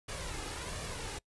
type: noise with flanger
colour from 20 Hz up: pink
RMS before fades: -40 dBFS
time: 0.08-1.19 s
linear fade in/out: 10 ms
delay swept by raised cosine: 1.7 to 2.42 ms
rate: 1.4 Hz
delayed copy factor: +0.5
effects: noise-tail reverb RT60 0.1 s tail -24 dB re dry + resampled to 24000 Hz